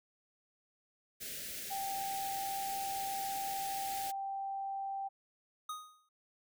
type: band-stop noise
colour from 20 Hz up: white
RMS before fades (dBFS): -43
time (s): 1.2-4.12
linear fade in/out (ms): 20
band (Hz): 640 to 1500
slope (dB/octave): 48
type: tone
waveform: sine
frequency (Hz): 784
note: G5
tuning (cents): 0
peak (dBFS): -36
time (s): 1.7-5.09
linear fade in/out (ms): 20
type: tone with exponential decay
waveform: square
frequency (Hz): 1244.5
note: D#6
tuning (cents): 0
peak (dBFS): -37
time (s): 5.69-6.09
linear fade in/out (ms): 5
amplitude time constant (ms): 86
effects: none